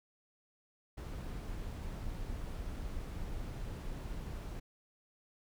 brown noise, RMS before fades -41 dBFS, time 0.97-4.6 s, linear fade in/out 10 ms, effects none

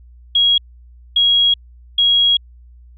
sine tone bursts at uneven times, 3300 Hz, G#7, 12 cents flat, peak -10 dBFS, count 3, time 0.35-0.58 / 1.16-1.54 / 1.98-2.37 s, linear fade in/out 5 ms, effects added 60 Hz sine -40 dBFS peak until 2.97 s

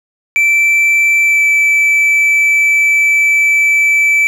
triangle tone with pitch glide, 2331 to 2315 Hz, D7 to D7, -14 to -25 cents, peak -6 dBFS, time 0.36-4.27 s, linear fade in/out 0 ms, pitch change -11 cents, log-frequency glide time 1.23-1.43 s, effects none

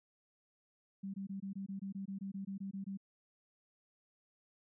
sine tone bursts, 195.2 Hz, G3, 7 cents flat, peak -39 dBFS, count 15, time 1.03-2.974 s, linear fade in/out 10 ms, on 110 ms, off 21 ms, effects none

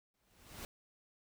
pink noise with exponential growth, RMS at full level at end -44 dBFS, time 0.14-0.65 s, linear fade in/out 1 ms, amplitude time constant 110 ms, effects none

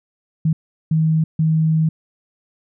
sine tone bursts at uneven times, 158.8 Hz, D#3, 36 cents sharp, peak -13 dBFS, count 3, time 0.45-0.53 / 0.91-1.24 / 1.39-1.89 s, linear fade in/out 5 ms, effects none

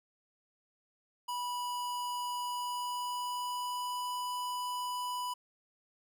square tone with pitch glide, 980 to 989.7 Hz, B5 to B5, -14 to +3 cents, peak -35 dBFS, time 1.28-5.34 s, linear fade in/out 10 ms, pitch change +17 cents, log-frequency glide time 2.44-4.14 s, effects none

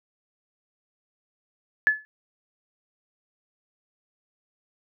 sine tone with exponential decay, 1721 Hz, A6, 39 cents flat, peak -12 dBFS, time 1.87-2.05 s, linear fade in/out 0 ms, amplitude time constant 37 ms, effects none

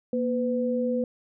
sine tone pair together, 237.1 / 502.4 Hz, A#3 / B4, +30 / +30 cents, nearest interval octave + minor second, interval 1300 cents, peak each -26 dBFS, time 0.13-1.04 s, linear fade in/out 2 ms, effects none

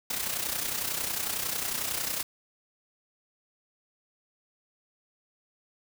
white noise with amplitude modulation, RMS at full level -29 dBFS, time 0.1-2.23 s, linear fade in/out 5 ms, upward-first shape sine, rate 31 Hz, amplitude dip 60%, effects none

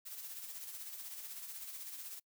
blue noise with tremolo, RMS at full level -45 dBFS, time 0.05-2.2 s, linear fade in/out 20 ms, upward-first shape sine, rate 16 Hz, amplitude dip 45%, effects noise-tail reverb RT60 0.1 s tail -24 dB re dry

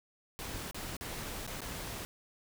pink noise with dropouts, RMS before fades -41 dBFS, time 0.39-2.05 s, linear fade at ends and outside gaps 0 ms, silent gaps 0.711-0.745 / 0.967-1.01 / 1.466-1.476 / 1.606-1.617 s, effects none

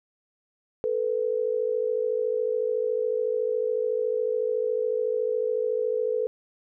sine tone pair together, 440 / 493.9 Hz, A4 / B4, 0 / 0 cents, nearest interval major second, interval 200 cents, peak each -26 dBFS, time 0.84-6.27 s, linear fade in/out 0 ms, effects none

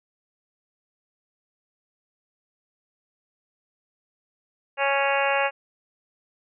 harmonic tone, 277.2 Hz, C#4, in tune, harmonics 2 / 3 / 4 / 5 / 6 / 7 / 8 / 9 / 10, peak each -25 / -26 / -30 / -32 / -29 / -33 / -32 / -31 / -30 dBFS, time 4.77-5.51 s, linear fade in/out 50 ms, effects none

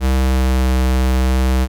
square tone with pitch glide, 65.41 to 64.36 Hz, C2 to C2, 0 to -28 cents, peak -13 dBFS, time 0-1.68 s, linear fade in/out 50 ms, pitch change -28 cents, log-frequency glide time 0.11-0.55 s, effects none

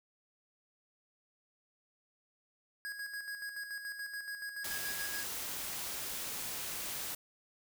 square tone with tremolo, 1652 Hz, G#6, 10 cents flat, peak -39 dBFS, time 2.85-5.24 s, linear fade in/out 0 ms, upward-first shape square, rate 7 Hz, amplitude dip 50%
white noise, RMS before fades -40 dBFS, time 4.64-7.15 s, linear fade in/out 5 ms
effects none

